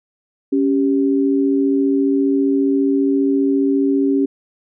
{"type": "tone pair together", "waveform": "sine", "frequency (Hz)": [277.2, 392], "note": ["C#4", "G4"], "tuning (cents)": [0, 0], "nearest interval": "tritone", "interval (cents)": 600, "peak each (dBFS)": [-14, -19], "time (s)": [0.52, 4.26], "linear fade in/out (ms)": 10, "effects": []}